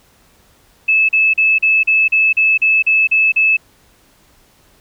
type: tone bursts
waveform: sine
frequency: 2608 Hz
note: E7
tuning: 19 cents flat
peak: -9 dBFS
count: 11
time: 0.88-3.57 s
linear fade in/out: 10 ms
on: 210 ms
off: 38 ms
effects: pink hiss -52 dBFS RMS until 4.8 s